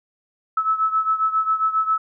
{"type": "beating tone pair", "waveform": "sine", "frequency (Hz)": [1300, 1307.4], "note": ["E6", "E6"], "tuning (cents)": [-24, -15], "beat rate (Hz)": 7.4, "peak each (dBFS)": [-19, -23], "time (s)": [0.57, 1.98], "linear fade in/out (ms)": 5, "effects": []}